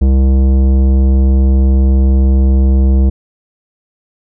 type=tone with tanh clipping; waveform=sine; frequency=66.3 Hz; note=C2; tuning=23 cents sharp; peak=-8 dBFS; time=0.01-3.1 s; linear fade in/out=10 ms; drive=14 dB; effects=none